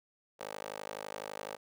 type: tone with high-pass filter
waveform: 15% pulse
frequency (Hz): 51.91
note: G#1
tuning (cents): 0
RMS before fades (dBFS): -43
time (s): 0.39-1.57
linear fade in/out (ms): 20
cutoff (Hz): 570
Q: 1.7
effects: none